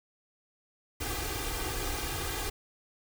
pink noise with comb filter, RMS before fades -34 dBFS, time 1-2.5 s, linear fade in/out 10 ms, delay 2.5 ms, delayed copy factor +0.9, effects none

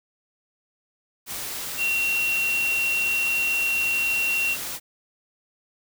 sine tone in noise, 2739 Hz, F7, 34 cents flat, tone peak -21 dBFS, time 1.77-4.57 s, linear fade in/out 50 ms, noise white, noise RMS -32 dBFS, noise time 1.26-4.8 s, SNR +8 dB, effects none

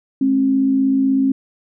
sine tone pair together, 212.8 / 269 Hz, G#3 / C4, +42 / +48 cents, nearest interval major third, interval 406 cents, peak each -23 / -13 dBFS, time 0.21-1.32 s, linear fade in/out 5 ms, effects none

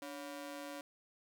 sawtooth ring-modulated tone, 426.6 Hz, G#4, 46 cents sharp, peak -37 dBFS, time 0.02-0.81 s, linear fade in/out 2 ms, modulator 134 Hz, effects none

